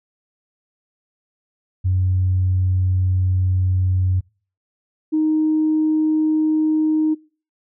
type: tone pair in turn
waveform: sine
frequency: 92.5 / 311.1 Hz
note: F#2 / D#4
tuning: 0 / 0 cents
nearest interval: octave + major sixth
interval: 2100 cents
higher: second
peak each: -14 dBFS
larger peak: neither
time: 1.84-4.21 / 5.12-7.15 s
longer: first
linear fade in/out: 20 ms
effects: noise-tail reverb RT60 0.4 s tail -25 dB re dry + tanh soft clip ceiling -10 dBFS